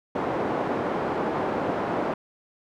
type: band-pass noise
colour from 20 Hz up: pink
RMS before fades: -27 dBFS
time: 0.15-2.14 s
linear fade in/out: 5 ms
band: 270 to 940 Hz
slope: 12 dB/octave
effects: none